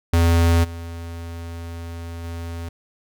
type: tone with level steps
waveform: square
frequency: 84.2 Hz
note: E2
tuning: 37 cents sharp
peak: -14 / -31 / -29 dBFS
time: 0.13-2.69 s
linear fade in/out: 5 ms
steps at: 0.63 / 2.23 s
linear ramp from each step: 20 ms
effects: none